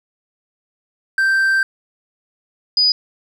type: tone pair in turn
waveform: triangle / sine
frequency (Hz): 1566 / 4949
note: G6 / D#8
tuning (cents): -2 / -10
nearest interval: octave + minor sixth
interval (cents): 1992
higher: second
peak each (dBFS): -11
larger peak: neither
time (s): 1.18-1.63 / 2.77-2.92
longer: first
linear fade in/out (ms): 2
effects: none